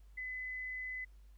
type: tone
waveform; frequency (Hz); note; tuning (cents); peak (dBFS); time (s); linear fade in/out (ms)
sine; 2016; B6; +35; -39; 0.17-1.05; 10
effects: added 50 Hz sine -55 dBFS peak until 1.37 s + pink hiss -75 dBFS RMS until 1.37 s